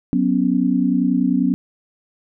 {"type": "chord", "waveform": "sine", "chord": "F# suspended fourth", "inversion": "none", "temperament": "equal", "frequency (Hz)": [185, 246.9, 277.2], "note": ["F#3", "B3", "C#4"], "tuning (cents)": [0, 0, 0], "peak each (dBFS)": [-20, -18, -19], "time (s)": [0.13, 1.54], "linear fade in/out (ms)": 0, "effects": []}